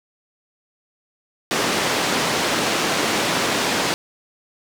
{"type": "band-pass noise", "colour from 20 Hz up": "pink", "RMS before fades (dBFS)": -21, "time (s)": [1.51, 3.94], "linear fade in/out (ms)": 0, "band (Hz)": [240, 6700], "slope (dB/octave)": 12, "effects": []}